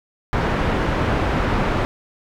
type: low-pass noise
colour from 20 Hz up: pink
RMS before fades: -20 dBFS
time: 0.33-1.85 s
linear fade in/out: 0 ms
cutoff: 1800 Hz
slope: 12 dB/octave
effects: none